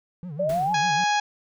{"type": "tone with vibrato", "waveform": "triangle", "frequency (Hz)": 161.3, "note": "E3", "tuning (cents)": -37, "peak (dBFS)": -30, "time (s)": [0.23, 1.04], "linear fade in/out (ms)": 0, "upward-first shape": "sine", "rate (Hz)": 6.7, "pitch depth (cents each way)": 230}
{"type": "exponential sweep", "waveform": "sine", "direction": "up", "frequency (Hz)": [562, 876], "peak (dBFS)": -21, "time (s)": [0.39, 0.75], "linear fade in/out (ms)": 10}
{"type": "noise with exponential decay", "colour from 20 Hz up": "pink", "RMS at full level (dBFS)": -37, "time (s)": [0.49, 1.09], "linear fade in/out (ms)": 5, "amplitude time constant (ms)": 130}
{"type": "harmonic tone", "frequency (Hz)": 830.6, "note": "G#5", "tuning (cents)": 0, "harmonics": [1, 2, 3, 4, 5, 6, 7, 8], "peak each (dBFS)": [-21, -27, -31, -33, -35, -37, -38, -39], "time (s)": [0.74, 1.2], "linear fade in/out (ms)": 5}
{"effects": []}